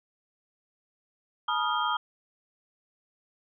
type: tone cluster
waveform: sine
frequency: 858 / 966 / 1238 / 1390 / 3200 Hz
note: A5 / B5 / D#6 / F6 / G7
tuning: -44 / -39 / -9 / -9 / +35 cents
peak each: -33 / -31 / -29 / -33 / -34 dBFS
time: 1.48-1.97 s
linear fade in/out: 5 ms
effects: none